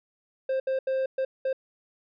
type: tone bursts at uneven times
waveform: triangle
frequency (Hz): 528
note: C5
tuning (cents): +16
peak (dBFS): -22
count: 5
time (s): 0.49-0.6 / 0.67-0.79 / 0.87-1.06 / 1.18-1.25 / 1.45-1.53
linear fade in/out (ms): 5
effects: resampled to 11025 Hz